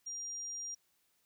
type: tone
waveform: sine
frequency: 5700 Hz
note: F8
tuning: 34 cents sharp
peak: -39 dBFS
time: 0.06-0.75 s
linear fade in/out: 10 ms
effects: white hiss -75 dBFS RMS until 1.25 s